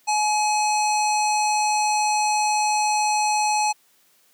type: tone with low-pass filter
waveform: square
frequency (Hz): 847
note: G#5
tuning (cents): +34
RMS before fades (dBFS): -21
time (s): 0.07-3.73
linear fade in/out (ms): 20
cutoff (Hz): 7400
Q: 2.5
effects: white hiss -60 dBFS RMS until 4.33 s + high-pass 150 Hz 12 dB/octave